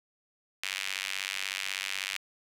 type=tone with high-pass filter; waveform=sawtooth; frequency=96.2 Hz; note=G2; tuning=32 cents flat; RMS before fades=-35 dBFS; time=0.63-2.17 s; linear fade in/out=0 ms; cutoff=2400 Hz; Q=2; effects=low-pass 12000 Hz 12 dB/octave + 9-bit